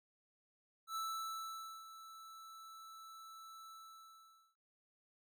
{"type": "tone with ADSR envelope", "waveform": "square", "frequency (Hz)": 1318.5, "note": "E6", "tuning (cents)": 0, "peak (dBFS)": -39, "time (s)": [0.87, 4.56], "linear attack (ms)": 89, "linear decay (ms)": 880, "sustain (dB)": -14, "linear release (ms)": 860, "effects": []}